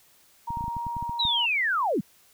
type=tone with pitch glide; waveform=sine; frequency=936 to 942 Hz; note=A#5 to A#5; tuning=+7 to +18 cents; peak=-29 dBFS; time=0.47-1.46 s; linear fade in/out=10 ms; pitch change=+11 cents; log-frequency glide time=0.64-0.84 s
type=clicks; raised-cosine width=5 ms; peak=-24 dBFS; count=11; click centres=0.505 / 0.572 / 0.609 / 0.641 / 0.681 / 0.767 / 0.867 / 0.967 / 1.026 / 1.095 / 1.252 s
type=linear sweep; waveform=sine; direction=down; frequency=4019 to 142.1 Hz; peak=-22 dBFS; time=1.19-2.01 s; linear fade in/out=10 ms
effects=white hiss -59 dBFS RMS until 2.33 s